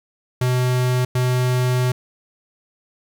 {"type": "tone bursts at uneven times", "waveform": "square", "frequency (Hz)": 125.9, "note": "B2", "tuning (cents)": 34, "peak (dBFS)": -17, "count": 2, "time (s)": [[0.41, 1.05], [1.15, 1.92]], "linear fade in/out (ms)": 5, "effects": ["9-bit"]}